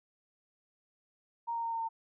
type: tone with pitch steps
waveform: sine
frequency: 932.3 / 925.9 / 919.5 / 913.1 / 906.8 Hz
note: A#5 / A#5 / A#5 / A#5 / A#5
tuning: 0 / -12 / -24 / -36 / -48 cents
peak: -32 dBFS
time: 1.47-1.89 s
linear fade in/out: 20 ms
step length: 84 ms
effects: none